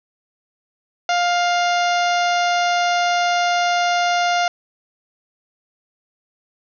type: harmonic tone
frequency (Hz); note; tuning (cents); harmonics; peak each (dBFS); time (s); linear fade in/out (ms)
703; F5; +11; 1 / 2 / 3 / 4 / 5 / 6 / 7 / 8 / 9; -17 / -23 / -27 / -29 / -31 / -33 / -34 / -35 / -36; 1.09-4.48; 2
effects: none